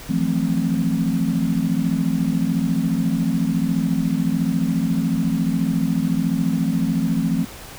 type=chord; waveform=sine; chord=F major seventh; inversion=third; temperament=equal with one note detuned; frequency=164.81 / 178.9 / 220 / 261.6 Hz; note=E3 / F3 / A3 / C4; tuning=0 / +42 / 0 / 0 cents; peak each=-23 dBFS; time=0.09-7.45 s; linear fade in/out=10 ms; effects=pink hiss -38 dBFS RMS until 7.78 s